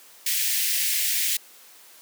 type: high-pass noise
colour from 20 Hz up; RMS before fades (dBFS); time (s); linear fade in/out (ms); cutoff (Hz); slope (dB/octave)
white; -24; 0.26-1.37; 5; 1800; 48
effects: white hiss -50 dBFS RMS until 2.01 s + high-pass 300 Hz 12 dB/octave